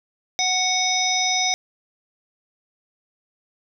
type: harmonic tone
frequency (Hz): 740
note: F#5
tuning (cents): 0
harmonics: 1 / 3 / 5 / 7 / 8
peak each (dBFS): -25 / -25 / -25 / -25 / -25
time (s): 0.39-1.54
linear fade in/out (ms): 0
effects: none

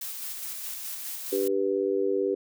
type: noise with tremolo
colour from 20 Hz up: blue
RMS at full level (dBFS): -35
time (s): 0.01-1.48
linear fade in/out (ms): 5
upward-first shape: square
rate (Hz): 4.8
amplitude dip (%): 25
type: harmonic tone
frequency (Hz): 98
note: G2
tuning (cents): 0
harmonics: 3 / 4 / 5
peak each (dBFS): -32 / -25 / -29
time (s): 1.32-2.35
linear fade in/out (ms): 10
effects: none

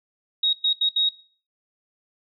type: tone bursts at uneven times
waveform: sine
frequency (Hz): 3775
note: A#7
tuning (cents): +21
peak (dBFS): -18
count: 4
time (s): 0.43-0.53 / 0.64-0.73 / 0.81-0.89 / 0.96-1.09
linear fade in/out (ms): 5
effects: noise-tail reverb RT60 0.4 s tail -18 dB re dry

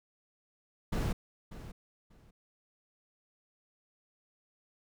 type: noise with echo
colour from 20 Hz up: brown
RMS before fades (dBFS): -31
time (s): 0.92-1.13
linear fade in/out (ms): 10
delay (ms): 590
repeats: 2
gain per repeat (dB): -14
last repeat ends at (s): 2.31
effects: none

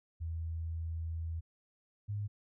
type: tone pair in turn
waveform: sine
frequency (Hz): 81.9 / 103.19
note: E2 / G#2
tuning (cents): -11 / -11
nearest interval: major third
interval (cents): 400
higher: second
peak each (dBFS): -35 / -34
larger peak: second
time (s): 0.2-1.41 / 2.08-2.28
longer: first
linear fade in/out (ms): 20
effects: none

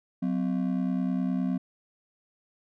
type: ring-modulated tone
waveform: triangle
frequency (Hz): 220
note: A3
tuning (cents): 0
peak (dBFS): -20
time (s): 0.22-1.58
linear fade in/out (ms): 10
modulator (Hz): 34.9
effects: none

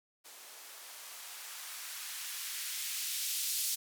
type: noise with band-pass filter sweep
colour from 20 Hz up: violet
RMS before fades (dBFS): -40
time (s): 0.24-3.76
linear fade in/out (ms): 20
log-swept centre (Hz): 400 to 4400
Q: 0.85
effects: none

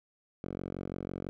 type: tone with band-pass filter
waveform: 5% pulse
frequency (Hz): 46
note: F#1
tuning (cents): -9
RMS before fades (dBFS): -39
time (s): 0.44-1.29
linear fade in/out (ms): 0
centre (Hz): 210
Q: 0.56
effects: none

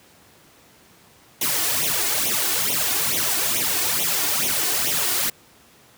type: noise with flanger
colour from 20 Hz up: white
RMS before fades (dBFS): -22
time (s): 1.41-5.3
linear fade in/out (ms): 5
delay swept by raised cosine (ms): 0.31 to 2.81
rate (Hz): 2.3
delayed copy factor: +0.8
effects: pink hiss -52 dBFS RMS until 5.97 s + high-pass 100 Hz 12 dB/octave

